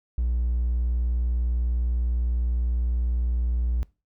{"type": "tone", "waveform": "triangle", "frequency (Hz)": 59.9, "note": "A#1", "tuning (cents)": 48, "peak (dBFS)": -19, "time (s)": [0.18, 3.83], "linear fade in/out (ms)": 0, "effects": ["noise-tail reverb RT60 0.3 s tail -23 dB re dry", "tanh soft clip ceiling -15 dBFS"]}